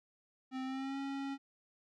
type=tone with pitch glide; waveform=square; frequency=260.8 to 274.7 Hz; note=C4 to C#4; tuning=-5 to -16 cents; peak=-38 dBFS; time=0.51-1.38 s; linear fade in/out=50 ms; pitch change=+89 cents; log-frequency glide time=0.64-0.98 s; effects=low-pass 4000 Hz 12 dB/octave